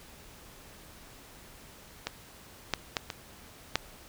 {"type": "clicks", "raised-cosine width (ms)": 0.2, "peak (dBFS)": [-14, -9, -10, -17, -7], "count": 5, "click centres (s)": [2.07, 2.737, 2.968, 3.102, 3.756], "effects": ["pink hiss -52 dBFS RMS until 4.08 s"]}